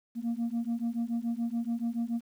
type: beating tone pair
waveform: sine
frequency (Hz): 230 / 237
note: A#3 / A#3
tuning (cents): -23 / +29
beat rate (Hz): 7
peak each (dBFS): -30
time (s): 0.15-2.21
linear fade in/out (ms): 50
effects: tanh soft clip ceiling -26 dBFS + 10-bit